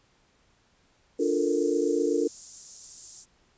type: high-pass noise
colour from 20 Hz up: white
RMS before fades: -37 dBFS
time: 1.18-3.26 s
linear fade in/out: 50 ms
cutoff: 6500 Hz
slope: 24 dB/octave
type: chord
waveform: sine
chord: Bb major seventh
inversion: first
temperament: equal with one note detuned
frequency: 293.7 / 349.2 / 438.2 / 466.2 Hz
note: D4 / F4 / A4 / Bb4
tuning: 0 / 0 / -7 / 0 cents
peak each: -28 dBFS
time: 1.19-2.28 s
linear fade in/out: 10 ms
effects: pink hiss -65 dBFS RMS until 3.57 s + resampled to 16000 Hz